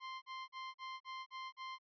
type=tone bursts; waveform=sawtooth; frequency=1046.5 Hz; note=C6; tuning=in tune; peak=-40 dBFS; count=7; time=0-1.786 s; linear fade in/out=50 ms; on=220 ms; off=41 ms; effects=resampled to 11025 Hz